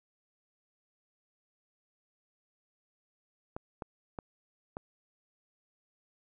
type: clicks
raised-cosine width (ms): 1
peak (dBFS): -24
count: 4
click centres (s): 3.565 / 3.822 / 4.188 / 4.769
effects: none